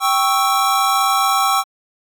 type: chord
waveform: square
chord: C# diminished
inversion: second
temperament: equal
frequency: 784 / 1108.7 / 1318.5 Hz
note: G5 / C#6 / E6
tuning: 0 / 0 / 0 cents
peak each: -19 dBFS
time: 0-1.64 s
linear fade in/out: 50 ms
effects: AAC 64 kbps